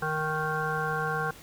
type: harmonic tone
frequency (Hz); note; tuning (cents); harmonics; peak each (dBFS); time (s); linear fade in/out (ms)
155.56; D#3; 0; 1 / 3 / 5 / 7 / 9 / 10; -34 / -34 / -34 / -34 / -34 / -34; 0.02-1.31; 5
effects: pink hiss -49 dBFS RMS until 1.42 s